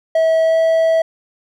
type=tone with pitch glide; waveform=triangle; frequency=647 to 651.1 Hz; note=E5 to E5; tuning=-32 to -22 cents; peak=-9 dBFS; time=0.15-1.02 s; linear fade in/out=5 ms; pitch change=+10 cents; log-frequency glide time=0.43-0.57 s; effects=none